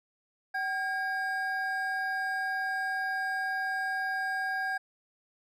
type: tone pair together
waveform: triangle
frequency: 763 / 1620.2 Hz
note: G5 / G#6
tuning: -47 / -43 cents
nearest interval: octave + minor second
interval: 1304 cents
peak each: -32 / -29 dBFS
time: 0.54-4.78 s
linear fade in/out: 10 ms
effects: none